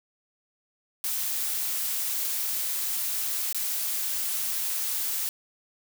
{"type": "noise with dropouts", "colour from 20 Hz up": "blue", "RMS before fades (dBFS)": -29, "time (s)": [1.04, 5.29], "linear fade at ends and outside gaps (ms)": 1, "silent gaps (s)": [3.527, 3.546], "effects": []}